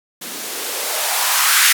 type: noise with band-pass filter sweep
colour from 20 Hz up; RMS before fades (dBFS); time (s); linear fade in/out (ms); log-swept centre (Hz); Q
violet; -18; 0.21-1.73; 10; 210 to 1700; 2.2
effects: none